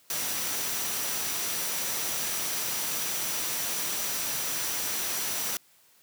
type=tone in noise; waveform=sine; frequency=5860 Hz; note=F#8; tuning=18 cents flat; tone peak=-38 dBFS; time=0.1-5.57 s; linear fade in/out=2 ms; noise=white; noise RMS=-31 dBFS; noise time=0.1-5.57 s; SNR=-10 dB; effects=white hiss -61 dBFS RMS until 6.02 s + high-pass 100 Hz 12 dB/octave